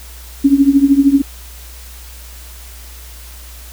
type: tone with tremolo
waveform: sine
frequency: 277.8 Hz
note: C#4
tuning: 4 cents sharp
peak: -3 dBFS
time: 0.44-1.22 s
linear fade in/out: 10 ms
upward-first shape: triangle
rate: 13 Hz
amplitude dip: 90%
effects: added 60 Hz sine -33 dBFS peak until 3.72 s + white hiss -38 dBFS RMS until 3.72 s